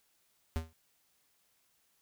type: tone with exponential decay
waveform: square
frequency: 80.7 Hz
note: E2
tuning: 36 cents flat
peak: -28 dBFS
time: 0.56-0.73 s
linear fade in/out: 0 ms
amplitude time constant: 36 ms
effects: white hiss -73 dBFS RMS until 2.01 s